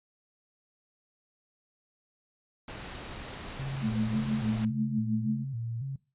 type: noise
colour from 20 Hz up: pink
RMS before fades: -41 dBFS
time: 2.68-4.65 s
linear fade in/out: 2 ms
type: tone with vibrato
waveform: sine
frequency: 125.2 Hz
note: B2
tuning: 24 cents sharp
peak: -32 dBFS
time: 3.59-5.96 s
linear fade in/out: 5 ms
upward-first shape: square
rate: 1.8 Hz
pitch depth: 140 cents each way
type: tone with tremolo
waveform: sine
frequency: 217.6 Hz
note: A3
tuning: 19 cents flat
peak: -24 dBFS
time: 3.81-5.45 s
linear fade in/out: 50 ms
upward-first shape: triangle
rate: 6.2 Hz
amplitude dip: 80%
effects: noise-tail reverb RT60 0.3 s tail -21 dB re dry + resampled to 8000 Hz